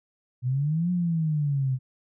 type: exponential two-way sweep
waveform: sine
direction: up then down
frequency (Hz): 121.3 to 180.9 to 127.2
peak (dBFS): -22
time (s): 0.42-1.79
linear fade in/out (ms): 50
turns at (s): 0.91
effects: none